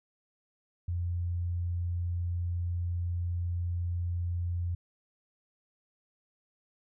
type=tone; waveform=sine; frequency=87.2 Hz; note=F2; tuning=2 cents flat; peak=-29 dBFS; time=0.88-4.75 s; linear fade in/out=5 ms; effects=none